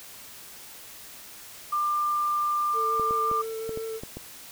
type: tone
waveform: sine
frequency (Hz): 1193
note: D6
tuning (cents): +27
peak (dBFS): -23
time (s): 1.72-3.42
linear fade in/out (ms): 10
type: tone with vibrato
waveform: triangle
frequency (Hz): 446.4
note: A4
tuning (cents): +25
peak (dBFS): -29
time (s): 2.73-4.01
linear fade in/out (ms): 50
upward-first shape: sine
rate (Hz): 5.6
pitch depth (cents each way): 13
type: clicks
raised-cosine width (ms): 2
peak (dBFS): -23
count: 7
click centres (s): 2.997 / 3.109 / 3.314 / 3.693 / 3.774 / 4.035 / 4.17
effects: white hiss -45 dBFS RMS until 4.51 s